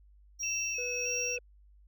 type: tone with tremolo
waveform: triangle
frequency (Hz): 5650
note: F8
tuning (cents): +19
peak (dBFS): -31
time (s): 0.39-1.37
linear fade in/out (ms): 20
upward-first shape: sine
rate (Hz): 1.6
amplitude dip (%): 50
type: tone with vibrato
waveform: sine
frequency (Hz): 2632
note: E7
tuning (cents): -3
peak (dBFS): -34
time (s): 0.43-1.38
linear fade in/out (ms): 2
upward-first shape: square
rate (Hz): 1.6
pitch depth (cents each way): 25
type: tone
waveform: triangle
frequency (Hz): 490.6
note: B4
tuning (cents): -12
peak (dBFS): -36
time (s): 0.78-1.39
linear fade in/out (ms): 5
effects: added 50 Hz sine -56 dBFS peak until 1.87 s